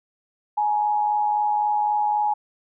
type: tone pair together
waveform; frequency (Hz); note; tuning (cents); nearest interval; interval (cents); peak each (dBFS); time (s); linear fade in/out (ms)
sine; 840 / 943.8; G#5 / A#5; +19 / +21; major second; 202; -19 / -29; 0.57-2.34; 10
effects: none